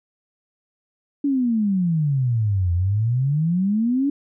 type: exponential two-way sweep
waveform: sine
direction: down then up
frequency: 290 to 85 to 290 Hz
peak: -17 dBFS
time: 1.24-4.1 s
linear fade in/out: 5 ms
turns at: 2.73 s
effects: none